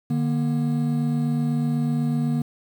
triangle tone pair together, 150 / 238.1 Hz, D3 / A#3, +37 / +37 cents, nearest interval minor sixth, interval 800 cents, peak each -21 dBFS, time 0.1-2.42 s, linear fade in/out 5 ms, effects 8-bit

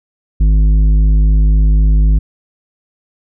triangle tone with tanh clipping, 51.91 Hz, G#1, in tune, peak -8 dBFS, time 0.4-2.19 s, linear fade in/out 10 ms, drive 13 dB, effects none

